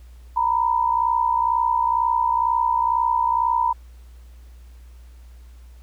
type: tone pair together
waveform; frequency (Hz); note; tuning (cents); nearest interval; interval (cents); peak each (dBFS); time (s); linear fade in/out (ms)
sine; 925.7 / 987.8; A#5 / B5; -12 / 0; minor second; 112; -20; 0.36-3.73; 10
effects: added 60 Hz sine -41 dBFS peak until 5.82 s + pink hiss -59 dBFS RMS until 5.82 s